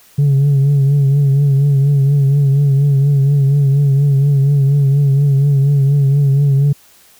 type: tone with vibrato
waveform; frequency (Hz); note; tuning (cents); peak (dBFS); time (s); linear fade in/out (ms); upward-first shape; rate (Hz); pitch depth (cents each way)
sine; 140; C#3; +18; -6; 0.18-6.73; 10; triangle; 4.2; 64
effects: tanh soft clip ceiling -7 dBFS + white hiss -47 dBFS RMS until 7.19 s